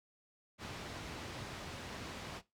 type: low-pass noise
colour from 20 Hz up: pink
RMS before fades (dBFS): -45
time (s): 0.58-2.42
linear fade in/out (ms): 50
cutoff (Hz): 5200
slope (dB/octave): 12
effects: noise-tail reverb RT60 0.2 s tail -17 dB re dry + high-pass 60 Hz 12 dB/octave